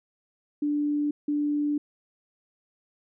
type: tone pair in turn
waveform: sine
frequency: 293.7 / 293.7 Hz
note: D4 / D4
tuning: 0 / 0 cents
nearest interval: unison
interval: 0 cents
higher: neither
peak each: -23 dBFS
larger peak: neither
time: 0.62-1.11 / 1.28-1.78 s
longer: second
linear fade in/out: 5 ms
effects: none